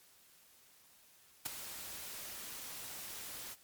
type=noise with ADSR envelope; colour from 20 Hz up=white; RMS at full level=-34 dBFS; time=1.45-3.56 s; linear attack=12 ms; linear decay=10 ms; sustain=-12 dB; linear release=39 ms; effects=white hiss -64 dBFS RMS until 3.63 s + MP3 96 kbps